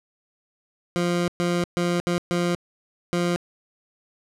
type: tone bursts at uneven times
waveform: 20% pulse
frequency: 174.61 Hz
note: F3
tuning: in tune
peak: -16 dBFS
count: 6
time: 0.96-1.28 / 1.4-1.64 / 1.77-2 / 2.07-2.18 / 2.31-2.55 / 3.13-3.36 s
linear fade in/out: 0 ms
effects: low-pass 9000 Hz 12 dB/octave